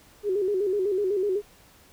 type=tone with vibrato; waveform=sine; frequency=392 Hz; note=G4; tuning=in tune; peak=-22 dBFS; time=0.23-1.42 s; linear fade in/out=50 ms; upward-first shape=square; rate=8 Hz; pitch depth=90 cents each way; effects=pink hiss -55 dBFS RMS until 1.92 s